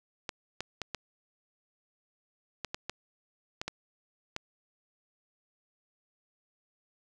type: clicks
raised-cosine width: 0.2 ms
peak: -17 dBFS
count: 10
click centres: 0.292 / 0.606 / 0.817 / 0.947 / 2.647 / 2.745 / 2.896 / 3.615 / 3.68 / 4.364 s
effects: none